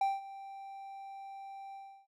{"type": "tone with ADSR envelope", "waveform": "triangle", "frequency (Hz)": 784, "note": "G5", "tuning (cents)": 0, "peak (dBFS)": -24, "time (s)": [0.01, 2.07], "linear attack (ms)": 4, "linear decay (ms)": 190, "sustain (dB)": -18, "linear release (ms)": 330, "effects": []}